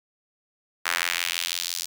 sawtooth tone with high-pass filter sweep, 86 Hz, F2, 26 cents flat, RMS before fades -28 dBFS, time 0.85-1.86 s, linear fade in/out 10 ms, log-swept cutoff 1500 to 5300 Hz, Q 1.5, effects none

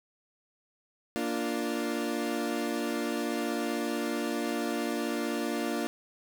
30% pulse chord, Bb major, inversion none, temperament equal, 233.1 / 293.7 / 349.2 Hz, Bb3 / D4 / F4, 0 / 0 / 0 cents, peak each -31 / -31 / -32 dBFS, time 1.16-5.87 s, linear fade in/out 0 ms, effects none

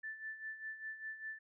sine tone with tremolo, 1760 Hz, A6, in tune, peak -40 dBFS, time 0.03-1.39 s, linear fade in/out 10 ms, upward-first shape sine, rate 5 Hz, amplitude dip 70%, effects none

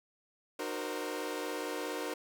sawtooth chord, C half-diminished seventh, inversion first, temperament equal with one note detuned, 305.1 / 370 / 466.2 / 523.3 Hz, Eb4 / Gb4 / Bb4 / C5, -34 / 0 / 0 / 0 cents, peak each -37 / -38 / -36 / -38 dBFS, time 0.59-2.14 s, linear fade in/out 5 ms, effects none

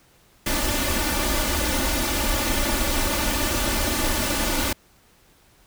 pink noise with comb filter, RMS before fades -23 dBFS, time 0.46-4.73 s, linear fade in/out 5 ms, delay 3.4 ms, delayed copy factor +0.85, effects pink hiss -57 dBFS RMS until 5.66 s

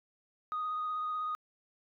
sine tone with vibrato, 1243 Hz, D#6, 2 cents flat, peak -31 dBFS, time 0.52-1.35 s, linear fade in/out 0 ms, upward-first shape sine, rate 16 Hz, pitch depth 15 cents each way, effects tanh soft clip ceiling -29 dBFS

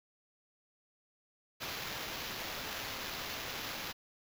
violet noise with sample-and-hold, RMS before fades -41 dBFS, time 1.6-3.93 s, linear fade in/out 20 ms, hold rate 8820 Hz, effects none

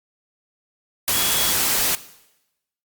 sine tone in noise, 3347 Hz, G#7, 13 cents sharp, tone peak -27 dBFS, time 1.14-1.52 s, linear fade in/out 0 ms, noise white, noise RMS -20 dBFS, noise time 1.08-1.95 s, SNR -10 dB, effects noise-tail reverb RT60 0.9 s tail -17 dB re dry + Opus 48 kbps

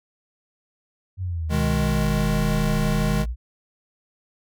sine exponential two-way sweep, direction down then up, 95.9 to 33 to 63 Hz, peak -24 dBFS, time 1.17-3.36 s, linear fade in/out 50 ms, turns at 2.83 s
square chord, G# minor, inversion first, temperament equal, 123.47 / 155.56 / 207.7 Hz, B2 / D#3 / G#3, 0 / 0 / 0 cents, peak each -29 / -24 / -25 dBFS, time 1.49-3.26 s, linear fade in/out 50 ms
effects none

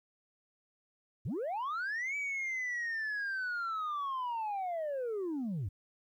sine linear two-way sweep, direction up then down, 82.41 to 2305 to 82.41 Hz, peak -31 dBFS, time 1.25-5.69 s, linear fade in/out 10 ms, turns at 2.16 s, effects tanh soft clip ceiling -32 dBFS + 12-bit

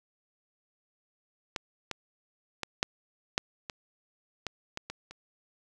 clicks, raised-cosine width 0.2 ms, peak -15 / -16 / -15 / -8 / -8 / -19 / -16 / -18 / -20 / -28 dBFS, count 10, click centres 1.562 / 1.913 / 2.633 / 2.829 / 3.379 / 3.698 / 4.467 / 4.774 / 4.9 / 5.11 s, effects none

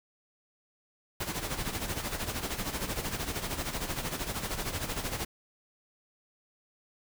pink noise with tremolo, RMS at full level -32 dBFS, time 1.2-5.25 s, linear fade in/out 5 ms, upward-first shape sine, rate 13 Hz, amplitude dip 65%, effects none

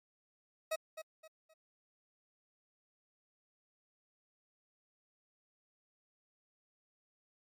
40% pulse tone with echo, 636 Hz, D#5, 38 cents sharp, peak -32 dBFS, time 0.71-0.76 s, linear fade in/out 10 ms, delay 260 ms, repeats 3, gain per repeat -10 dB, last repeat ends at 1.54 s, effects MP3 64 kbps

